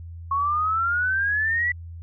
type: exponential sweep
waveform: sine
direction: up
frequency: 1092 to 1975.5 Hz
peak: -20 dBFS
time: 0.31-1.72 s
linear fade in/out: 5 ms
effects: added 84 Hz sine -35 dBFS peak until 2.02 s